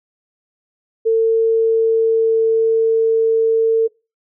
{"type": "tone", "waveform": "sine", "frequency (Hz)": 449.9, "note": "A4", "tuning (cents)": 39, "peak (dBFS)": -11, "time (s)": [1.05, 3.88], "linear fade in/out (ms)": 20, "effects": ["noise-tail reverb RT60 0.3 s tail -24 dB re dry"]}